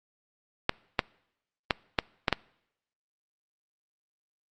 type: clicks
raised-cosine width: 0.3 ms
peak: -6 dBFS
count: 6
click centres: 0.694 / 0.992 / 1.708 / 1.988 / 2.282 / 2.327 s
effects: noise-tail reverb RT60 0.8 s tail -24 dB re dry + Opus 48 kbps